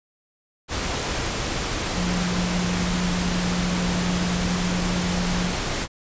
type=tone in noise; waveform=sine; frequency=178.2 Hz; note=F3; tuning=35 cents sharp; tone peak=-23 dBFS; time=1.95-5.53 s; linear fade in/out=50 ms; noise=pink; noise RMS=-26 dBFS; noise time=0.68-5.88 s; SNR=0 dB; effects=resampled to 16000 Hz